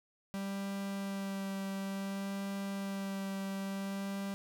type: tone with vibrato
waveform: 45% pulse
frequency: 196 Hz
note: G3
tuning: in tune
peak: -36 dBFS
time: 0.34-4.34 s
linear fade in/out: 0 ms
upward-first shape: sine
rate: 0.57 Hz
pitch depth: 12 cents each way
effects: none